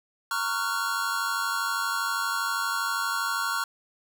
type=chord; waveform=square; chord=Gb major seventh; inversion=first; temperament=just; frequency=925 / 1110 / 1387.5 / 1480 Hz; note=Bb5 / Db6 / F6 / Gb6; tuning=-14 / +2 / -12 / 0 cents; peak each=-36 / -32 / -30 / -34 dBFS; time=0.31-3.64 s; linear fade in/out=2 ms; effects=none